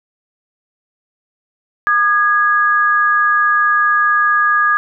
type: tone pair together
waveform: sine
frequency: 1216.6 / 1661.2 Hz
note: D#6 / G#6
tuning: -39 / 0 cents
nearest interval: perfect fourth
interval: 539 cents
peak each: -13 dBFS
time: 1.87-4.77 s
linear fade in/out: 0 ms
effects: none